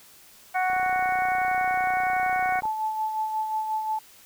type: harmonic tone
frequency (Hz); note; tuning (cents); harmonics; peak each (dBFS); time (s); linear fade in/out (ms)
370; F#4; 0; 2 / 3 / 4 / 5 / 6; -23 / -35 / -30 / -36 / -31; 0.54-2.61; 20
type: click train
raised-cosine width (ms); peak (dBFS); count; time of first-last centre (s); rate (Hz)
1; -26; 61; 0.7-2.654; 30.7
type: tone with tremolo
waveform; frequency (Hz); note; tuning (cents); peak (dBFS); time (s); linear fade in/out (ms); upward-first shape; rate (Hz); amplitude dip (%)
sine; 870; A5; -20; -23; 2.63-3.99; 5; sine; 5.6; 45
effects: white hiss -52 dBFS RMS until 4.25 s